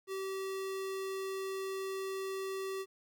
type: tone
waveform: square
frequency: 384.9 Hz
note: G4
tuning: 32 cents flat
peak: -37 dBFS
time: 0.07-2.86 s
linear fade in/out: 50 ms
effects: 12-bit